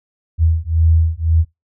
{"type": "beating tone pair", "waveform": "sine", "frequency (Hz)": [80.5, 82.4], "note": ["E2", "E2"], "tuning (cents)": [-41, 0], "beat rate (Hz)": 1.9, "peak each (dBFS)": -14, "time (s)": [0.38, 1.45], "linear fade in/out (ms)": 50, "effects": ["noise-tail reverb RT60 0.2 s tail -24 dB re dry"]}